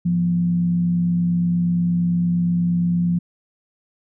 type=tone with frequency modulation; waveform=sine; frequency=173.9 Hz; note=F3; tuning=7 cents flat; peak=-16 dBFS; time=0.05-3.19 s; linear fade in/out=10 ms; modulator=68.6 Hz; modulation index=0.28; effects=none